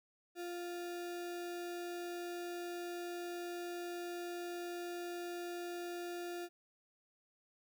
sine tone with sample-and-hold, 349.2 Hz, F4, in tune, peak -40 dBFS, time 0.35-6.49 s, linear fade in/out 50 ms, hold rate 1050 Hz, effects none

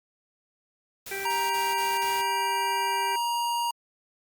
white noise bursts, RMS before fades -39 dBFS, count 5, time 1.06-2.216 s, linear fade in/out 5 ms, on 200 ms, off 39 ms
harmonic tone, 392 Hz, G4, in tune, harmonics 1 / 2 / 4 / 5 / 6, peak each -36 / -41 / -37 / -40 / -36 dBFS, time 1.11-3.16 s, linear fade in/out 5 ms
square tone with pitch glide, 938 to 945.1 Hz, A#5 to A#5, +11 to +24 cents, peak -26 dBFS, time 1.25-3.71 s, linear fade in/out 5 ms, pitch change +13 cents, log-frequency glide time 2.01-2.11 s
effects Opus 48 kbps

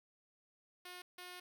5% pulse tone bursts at uneven times, 359.6 Hz, F#4, 49 cents flat, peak -37 dBFS, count 2, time 0.85-1.02 / 1.18-1.4 s, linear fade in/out 5 ms, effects none

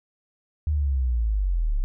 sine linear sweep, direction down, 77.78 to 32 Hz, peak -20 dBFS, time 0.67-1.84 s, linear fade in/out 0 ms, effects none

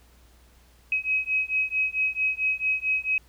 sine beating tone pair, 2541 / 2545.5 Hz, D#7 / D#7, +36 / +39 cents, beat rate 4.5 Hz, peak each -26 / -26 dBFS, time 0.92-3.18 s, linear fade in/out 2 ms, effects added 60 Hz sine -55 dBFS peak until 3.28 s + pink hiss -60 dBFS RMS until 3.28 s

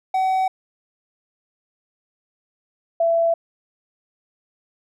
triangle / sine tone pair in turn, 756 / 668.5 Hz, F#5 / E5, +37 / +24 cents, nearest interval major second, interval 213 cents, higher first, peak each -15 dBFS, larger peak neither, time 0.14-0.48 / 3-3.34 s, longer neither, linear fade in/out 5 ms, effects none

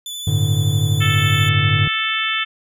sawtooth tone with vibrato, 3482 Hz, A7, 19 cents flat, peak -24 dBFS, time 0.06-1.49 s, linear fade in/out 2 ms, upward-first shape triangle, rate 12 Hz, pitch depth 20 cents each way
triangle chord, G suspended second, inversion none, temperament just, 98 / 110.25 / 147 Hz, G2 / A2 / D3, 0 / +4 / +2 cents, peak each -17 dBFS, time 0.27-1.88 s, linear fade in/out 5 ms
harmonic tone, 439.9 Hz, A4, in tune, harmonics 3 / 4 / 5 / 6 / 7 / 8, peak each -25 / -25 / -25 / -25 / -25 / -25 dBFS, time 1-2.45 s, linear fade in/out 20 ms
effects none

